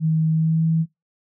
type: tone with pitch glide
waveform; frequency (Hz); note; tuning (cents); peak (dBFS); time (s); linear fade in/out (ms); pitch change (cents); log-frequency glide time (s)
sine; 159 to 162.15; D#3 to E3; +38 to -28; -16; 0-0.86; 50; +34; 0.31-0.65
effects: noise-tail reverb RT60 0.2 s tail -22 dB re dry